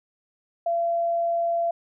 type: tone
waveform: sine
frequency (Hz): 680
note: F5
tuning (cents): -46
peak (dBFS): -21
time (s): 0.66-1.71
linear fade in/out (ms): 5
effects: none